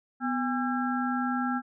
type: harmonic tone with a mistuned harmonic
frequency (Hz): 270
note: C#4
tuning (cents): -45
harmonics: 1 / 3 / 5 / 6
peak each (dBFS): -28 / -33 / -33 / -37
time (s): 0.2-1.62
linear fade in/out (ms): 50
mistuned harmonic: 1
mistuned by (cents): -140
effects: none